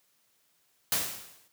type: noise with exponential decay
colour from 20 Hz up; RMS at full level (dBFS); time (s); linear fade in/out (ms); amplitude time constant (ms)
white; -25; 0.92-1.48; 1; 120
effects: white hiss -70 dBFS RMS until 1.52 s + high-pass 60 Hz 12 dB/octave